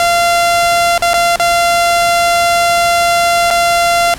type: tone with dropouts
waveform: sawtooth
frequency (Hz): 689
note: F5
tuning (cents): -24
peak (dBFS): -5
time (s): 0-4.14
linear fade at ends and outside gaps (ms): 1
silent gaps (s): 0.979-1.022 / 1.134-1.14 / 1.359-1.397 / 3.504-3.509
effects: pink hiss -30 dBFS RMS until 4.18 s + low-pass 12000 Hz 12 dB/octave